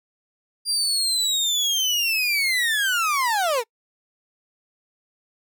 30% pulse linear sweep, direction down, 4800 to 428.6 Hz, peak -17 dBFS, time 0.65-3.64 s, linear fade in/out 50 ms, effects noise-tail reverb RT60 0.1 s tail -26 dB re dry

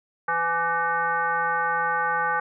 sine tone with frequency modulation, 1174.7 Hz, D6, in tune, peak -21 dBFS, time 0.28-2.4 s, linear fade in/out 5 ms, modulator 336 Hz, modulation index 1.5, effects none

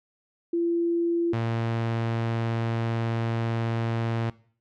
sine / sawtooth tone pair in turn, 340 / 114.78 Hz, F4 / A#2, -46 / -26 cents, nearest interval octave + perfect fifth, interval 1880 cents, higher first, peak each -22 / -21 dBFS, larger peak second, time 0.53-1.33 / 1.33-4.3 s, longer second, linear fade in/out 5 ms, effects noise-tail reverb RT60 0.5 s tail -20 dB re dry + low-pass 3000 Hz 12 dB/octave

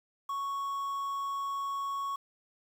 triangle tone with quantisation, 1108.7 Hz, C#6, in tune, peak -30 dBFS, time 0.29-2.16 s, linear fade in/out 5 ms, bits 9, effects none

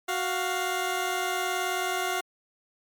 15% pulse tone pair together, 370 / 700.9 Hz, F#4 / F5, 0 / +6 cents, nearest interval major seventh, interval 1106 cents, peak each -23 dBFS, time 0.08-2.21 s, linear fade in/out 10 ms, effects MP3 96 kbps

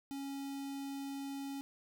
square tone with notch filter, 276.3 Hz, C#4, 6 cents flat, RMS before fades -42 dBFS, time 0.11-1.61 s, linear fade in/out 0 ms, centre 1600 Hz, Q 1.3, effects none

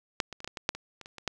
clicks, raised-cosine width 0.2 ms, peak -8 / -22 / -28 / -19 / -20 / -19 / -7 / -22 / -27 / -28 / -26 / -12 dBFS, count 12, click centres 0.202 / 0.327 / 0.404 / 0.445 / 0.476 / 0.572 / 0.691 / 0.75 / 1.013 / 1.059 / 1.183 / 1.277 s, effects none

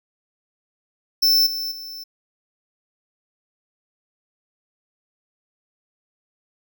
square tone with level steps, 5320 Hz, E8, 15 cents sharp, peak -14 / -25 / -33 dBFS, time 1.22-2.04 s, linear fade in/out 10 ms, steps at 1.46 / 1.71 s, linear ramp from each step 10 ms, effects none

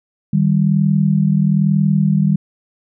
sine tone pair together, 154.61 / 195.7 Hz, D#3 / G3, -11 / -3 cents, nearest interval major third, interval 408 cents, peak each -14 dBFS, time 0.33-2.36 s, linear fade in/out 5 ms, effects none

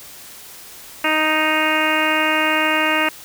harmonic tone, 311.1 Hz, D#4, in tune, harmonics 1 / 2 / 3 / 4 / 5 / 6 / 7 / 8 / 9, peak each -24 / -24 / -24 / -24 / -24 / -24 / -24 / -24 / -24 dBFS, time 1.04-3.09 s, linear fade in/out 5 ms, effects white hiss -39 dBFS RMS until 3.24 s

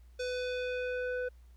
square tone with low-pass filter sweep, 499.6 Hz, B4, 20 cents sharp, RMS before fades -35 dBFS, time 0.19-1.29 s, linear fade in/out 10 ms, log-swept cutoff 5700 to 1300 Hz, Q 1.6, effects added 60 Hz sine -53 dBFS peak until 1.56 s + pink hiss -72 dBFS RMS until 1.56 s

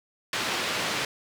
white band-pass noise, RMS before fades -29 dBFS, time 0.33-1.05 s, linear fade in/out 2 ms, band 130 to 3600 Hz, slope 12 dB/octave, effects none

